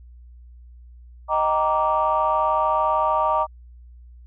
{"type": "chord", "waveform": "sine", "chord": "Eb major seventh", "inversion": "none", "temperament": "just", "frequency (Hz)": [622.3, 777.8, 933.4, 1166.7], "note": ["Eb5", "G5", "Bb5", "D6"], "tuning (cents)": [0, -14, 2, -12], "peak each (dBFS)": [-23, -26, -21, -22], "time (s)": [1.28, 3.47], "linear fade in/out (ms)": 50, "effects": ["tanh soft clip ceiling -9 dBFS", "added 60 Hz sine -42 dBFS peak until 4.26 s"]}